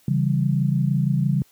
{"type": "chord", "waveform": "sine", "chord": "C# diminished", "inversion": "none", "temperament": "equal", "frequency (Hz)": [138.59, 164.81, 196], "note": ["C#3", "E3", "G3"], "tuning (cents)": [0, 0, 0], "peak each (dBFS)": [-20, -23, -24], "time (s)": [0.08, 1.42], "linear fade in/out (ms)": 2, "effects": ["white hiss -58 dBFS RMS until 1.51 s", "high-pass 60 Hz 12 dB/octave"]}